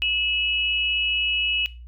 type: tone pair together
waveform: sine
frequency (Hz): 2602 / 2921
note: E7 / F#7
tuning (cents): -23 / -23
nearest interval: major second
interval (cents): 200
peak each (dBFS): -23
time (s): 0.02-1.66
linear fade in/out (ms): 0
effects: noise-tail reverb RT60 0.3 s tail -18 dB re dry + added 60 Hz sine -38 dBFS peak until 1.87 s